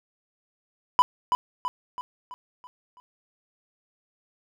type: tone with echo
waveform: triangle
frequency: 995 Hz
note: B5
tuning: 13 cents sharp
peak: -11 dBFS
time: 0.99-1.02 s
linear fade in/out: 0 ms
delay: 330 ms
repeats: 6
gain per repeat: -6 dB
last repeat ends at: 3 s
effects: none